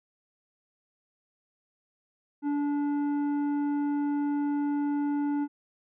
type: tone with tanh clipping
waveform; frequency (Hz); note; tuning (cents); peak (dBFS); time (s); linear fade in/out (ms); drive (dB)
sine; 289.2; D4; -27; -27; 2.42-5.48; 50; 9
effects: none